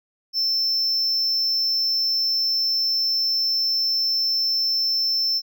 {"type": "tone", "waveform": "triangle", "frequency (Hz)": 5330, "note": "E8", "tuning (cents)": 18, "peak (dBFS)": -18, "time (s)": [0.33, 5.42], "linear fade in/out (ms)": 50, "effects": []}